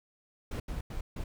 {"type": "noise bursts at uneven times", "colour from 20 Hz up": "brown", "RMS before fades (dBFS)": -36, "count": 4, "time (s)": [[0.51, 0.6], [0.68, 0.81], [0.9, 1.01], [1.16, 1.24]], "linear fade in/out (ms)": 5, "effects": []}